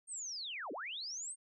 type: linear two-way sweep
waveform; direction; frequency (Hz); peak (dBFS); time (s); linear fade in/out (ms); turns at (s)
sine; down then up; 8780 to 242.9 to 8780; -40; 0.07-1.36; 50; 0.72
effects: none